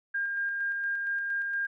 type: tone with tremolo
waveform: sine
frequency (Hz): 1608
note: G6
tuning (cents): +44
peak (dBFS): -27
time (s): 0.14-1.67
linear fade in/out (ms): 10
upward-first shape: square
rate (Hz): 4.3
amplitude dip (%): 25
effects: none